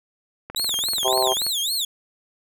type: click train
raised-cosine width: 0.5 ms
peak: -19 dBFS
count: 21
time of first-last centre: 0.5-1.466 s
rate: 20.7 Hz
type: tone with vibrato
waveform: sawtooth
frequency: 3729 Hz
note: A#7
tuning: in tune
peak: -19 dBFS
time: 0.56-1.85 s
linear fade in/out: 5 ms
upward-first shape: sine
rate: 3.6 Hz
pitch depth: 270 cents each way
type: harmonic tone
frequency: 129.4 Hz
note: C3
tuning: 19 cents flat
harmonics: 3 / 4 / 5 / 6 / 7 / 8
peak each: -25 / -28 / -24 / -25 / -28 / -29 dBFS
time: 1.04-1.34 s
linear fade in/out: 20 ms
effects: none